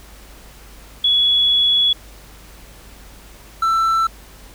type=tone pair in turn; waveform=sine / triangle; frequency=3382 / 1332.9 Hz; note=G#7 / E6; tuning=+31 / +19 cents; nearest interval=octave + major third; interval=1612 cents; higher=first; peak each=-12 dBFS; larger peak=neither; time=1.04-1.93 / 3.62-4.07 s; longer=first; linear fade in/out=5 ms; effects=added 50 Hz sine -42 dBFS peak until 4.54 s + pink hiss -44 dBFS RMS until 4.54 s